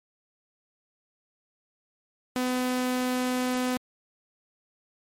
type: tone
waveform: sawtooth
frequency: 252.1 Hz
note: B3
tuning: 36 cents sharp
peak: -21 dBFS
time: 2.36-3.77 s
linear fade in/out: 0 ms
effects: MP3 64 kbps